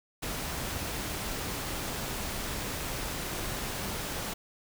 pink noise, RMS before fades -35 dBFS, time 0.22-4.34 s, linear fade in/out 10 ms, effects none

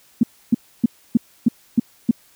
sine tone bursts, 233.1 Hz, A#3, in tune, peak -9 dBFS, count 7, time 0.21-2.111 s, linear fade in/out 5 ms, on 23 ms, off 290 ms, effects white hiss -54 dBFS RMS until 2.35 s

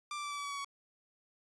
sawtooth tone with pitch steps, 1182 / 1173.2 / 1164.4 / 1155.7 / 1147 / 1138.4 / 1129.9 / 1121.5 Hz, D6 / D6 / D6 / D6 / D6 / C#6 / C#6 / C#6, +11 / -2 / -15 / -28 / -41 / +46 / +33 / +20 cents, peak -34 dBFS, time 0.11-0.646 s, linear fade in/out 2 ms, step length 67 ms, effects resampled to 22050 Hz

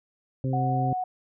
harmonic tone, 131.4 Hz, C3, 8 cents sharp, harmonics 1 / 2 / 3 / 4, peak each -25 / -31 / -38 / -37 dBFS, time 0.44-0.93 s, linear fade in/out 2 ms
sine tone, 737 Hz, F#5, 7 cents flat, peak -26 dBFS, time 0.53-1.04 s, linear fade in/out 5 ms
effects none

